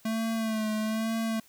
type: tone with vibrato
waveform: square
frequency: 220.5 Hz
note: A3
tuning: 4 cents sharp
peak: -28 dBFS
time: 0.05-1.4 s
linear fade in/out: 5 ms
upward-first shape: sine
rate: 1.1 Hz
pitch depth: 40 cents each way
effects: white hiss -59 dBFS RMS until 1.48 s